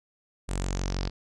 sawtooth tone with low-pass filter sweep, 46.25 Hz, F#1, in tune, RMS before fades -30 dBFS, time 0.48-1.1 s, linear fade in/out 20 ms, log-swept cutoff 8700 to 4700 Hz, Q 4.4, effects none

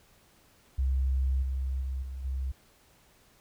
sine tone with level steps, 65.9 Hz, C2, 13 cents sharp, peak -24 / -28 / -30 / -35 / -29 dBFS, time 0.78-2.52 s, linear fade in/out 10 ms, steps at 1.42 / 1.81 / 2.02 / 2.24 s, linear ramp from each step 10 ms, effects pink hiss -62 dBFS RMS until 3.4 s

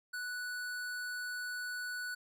sine tone with hard clipping, 1480 Hz, F#6, in tune, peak -39 dBFS, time 0.13-2.15 s, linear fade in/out 10 ms, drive 17 dB, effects none

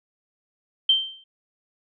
sine tone with exponential decay, 3130 Hz, G7, 3 cents flat, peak -12 dBFS, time 0.89-1.24 s, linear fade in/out 5 ms, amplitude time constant 75 ms, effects none

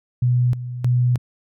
sine tone with tremolo, 123.47 Hz, B2, in tune, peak -14 dBFS, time 0.22-1.18 s, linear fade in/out 5 ms, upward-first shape square, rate 1.6 Hz, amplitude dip 75%, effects none

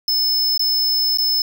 square tone with dropouts, 5230 Hz, E8, 15 cents flat, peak -16 dBFS, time 0.08-1.42 s, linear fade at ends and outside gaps 2 ms, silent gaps 0.577-0.594 / 1.174-1.184 s, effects none

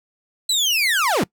30% pulse linear sweep, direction down, 4077 to 123.47 Hz, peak -14 dBFS, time 0.49-1.24 s, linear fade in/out 5 ms, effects noise-tail reverb RT60 0.1 s tail -23 dB re dry

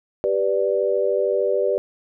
sine chord, G major, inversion none, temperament equal, 392 / 493.9 / 587.3 Hz, G4 / B4 / D5, 0 / 0 / 0 cents, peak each -22 dBFS, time 0.24-1.78 s, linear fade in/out 0 ms, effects none

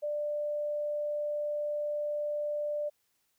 sine tone, 592 Hz, D5, 14 cents sharp, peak -30 dBFS, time 0.02-2.9 s, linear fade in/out 20 ms, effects white hiss -75 dBFS RMS until 3.38 s

